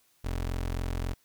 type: tone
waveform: 25% pulse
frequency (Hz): 43.65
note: F1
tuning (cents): 0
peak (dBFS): -26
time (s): 0.24-1.14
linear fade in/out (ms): 10
effects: white hiss -67 dBFS RMS until 1.24 s